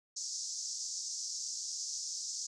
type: band-pass noise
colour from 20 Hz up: pink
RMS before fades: -40 dBFS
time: 0.16-2.47 s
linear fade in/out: 10 ms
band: 5100 to 7000 Hz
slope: 48 dB/octave
effects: none